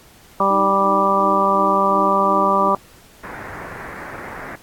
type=harmonic tone; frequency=196 Hz; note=G3; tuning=in tune; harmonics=1 / 2 / 3 / 4 / 5 / 6; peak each=-24 / -24 / -21 / -24 / -19 / -17 dBFS; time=0.4-2.75 s; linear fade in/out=2 ms
type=tone with tremolo; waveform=sine; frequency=311.1 Hz; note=D#4; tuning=in tune; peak=-24 dBFS; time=0.5-2.69 s; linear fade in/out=5 ms; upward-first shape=sine; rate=2.8 Hz; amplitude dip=80%
type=low-pass noise; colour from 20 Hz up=white; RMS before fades=-33 dBFS; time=3.23-4.56 s; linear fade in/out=10 ms; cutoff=2000 Hz; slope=48 dB/octave
effects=pink hiss -48 dBFS RMS until 4.62 s + AAC 64 kbps